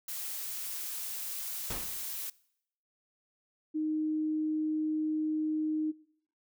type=noise; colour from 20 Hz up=blue; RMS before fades=-38 dBFS; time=0.08-2.3 s; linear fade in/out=5 ms
type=noise with exponential decay; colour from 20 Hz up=pink; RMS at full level=-35 dBFS; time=1.7-2.11 s; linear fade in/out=5 ms; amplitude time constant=88 ms
type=tone; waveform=sine; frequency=309.9 Hz; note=D#4; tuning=7 cents flat; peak=-29 dBFS; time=3.74-5.92 s; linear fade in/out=20 ms
effects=noise-tail reverb RT60 0.7 s tail -22 dB re dry